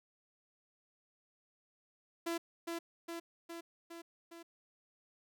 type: tone with echo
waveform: sawtooth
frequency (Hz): 336.5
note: E4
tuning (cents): +36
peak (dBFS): -31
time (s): 2.26-2.38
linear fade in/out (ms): 10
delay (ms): 410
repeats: 5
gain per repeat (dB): -3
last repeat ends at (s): 4.43
effects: none